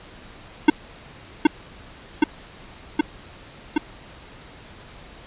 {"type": "tone with echo", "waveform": "square", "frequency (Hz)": 305.1, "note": "D#4", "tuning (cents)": -34, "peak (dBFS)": -8, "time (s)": [0.68, 0.7], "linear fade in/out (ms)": 5, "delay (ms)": 770, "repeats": 4, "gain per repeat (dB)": -2, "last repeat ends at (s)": 3.78, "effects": ["pink hiss -44 dBFS RMS until 5.26 s", "resampled to 8000 Hz"]}